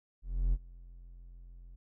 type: tone with ADSR envelope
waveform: triangle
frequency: 43.36 Hz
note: F1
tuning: 12 cents flat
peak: -22 dBFS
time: 0.22-1.76 s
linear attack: 310 ms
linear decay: 45 ms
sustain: -24 dB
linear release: 6 ms
effects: none